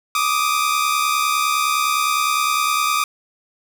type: tone pair together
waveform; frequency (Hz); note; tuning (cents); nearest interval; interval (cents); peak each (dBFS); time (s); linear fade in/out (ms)
sawtooth; 1174.7 / 1244.5; D6 / D#6; 0 / 0; minor second; 100; -16; 0.15-3.04; 2
effects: none